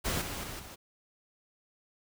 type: noise with level steps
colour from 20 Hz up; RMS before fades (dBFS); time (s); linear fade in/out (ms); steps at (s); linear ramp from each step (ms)
pink; -32 / -38 / -41 / -47; 0.04-0.76; 20; 0.21 / 0.43 / 0.59; 10
effects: none